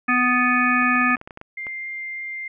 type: harmonic tone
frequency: 248.2 Hz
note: B3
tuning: 9 cents sharp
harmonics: 1 / 3 / 5 / 7 / 9 / 10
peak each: -22 / -30 / -21 / -21 / -27 / -24 dBFS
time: 0.08-1.16 s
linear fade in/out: 10 ms
type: clicks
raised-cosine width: 0.5 ms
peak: -22 dBFS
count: 11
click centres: 0.824 / 0.956 / 1.015 / 1.106 / 1.168 / 1.214 / 1.275 / 1.308 / 1.374 / 1.414 / 1.668 s
type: tone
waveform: sine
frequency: 2101 Hz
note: C7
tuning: 7 cents sharp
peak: -28 dBFS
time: 1.57-2.48 s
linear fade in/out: 5 ms
effects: none